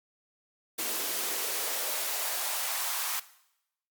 white noise with high-pass filter sweep, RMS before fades -32 dBFS, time 0.78-3.2 s, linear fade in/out 10 ms, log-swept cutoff 300 to 1000 Hz, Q 1.7, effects noise-tail reverb RT60 0.8 s tail -17 dB re dry + Opus 48 kbps

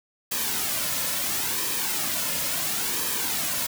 white noise with flanger, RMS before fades -27 dBFS, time 0.31-3.67 s, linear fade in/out 10 ms, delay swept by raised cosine 1.4 to 2.6 ms, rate 0.73 Hz, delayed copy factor -0.55, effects none

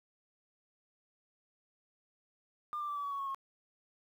sine tone with pitch steps, 1200 / 1182.8 / 1165.8 / 1149.1 / 1132.6 / 1116.4 / 1100.4 / 1084.6 Hz, D6 / D6 / D6 / D6 / C#6 / C#6 / C#6 / C#6, +37 / +12 / -13 / -38 / +37 / +12 / -13 / -38 cents, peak -34 dBFS, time 2.73-3.346 s, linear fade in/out 0 ms, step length 77 ms, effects tanh soft clip ceiling -31 dBFS + 11-bit

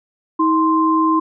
sine tone pair together, 319.3 / 1045.2 Hz, D#4 / C6, +45 / -2 cents, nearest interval octave + major sixth, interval 2053 cents, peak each -15 dBFS, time 0.39-1.2 s, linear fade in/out 10 ms, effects none

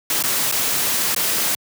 white noise with dropouts, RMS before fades -20 dBFS, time 0.1-1.55 s, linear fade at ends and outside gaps 2 ms, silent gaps 0.226-0.237 / 0.515-0.523 / 1.148-1.162 s, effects high-pass 100 Hz 12 dB/octave

